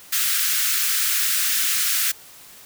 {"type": "high-pass noise", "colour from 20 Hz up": "white", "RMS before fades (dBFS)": -21, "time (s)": [0.12, 2.12], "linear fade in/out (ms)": 10, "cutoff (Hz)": 1300, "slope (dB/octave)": 48, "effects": ["white hiss -45 dBFS RMS until 2.65 s"]}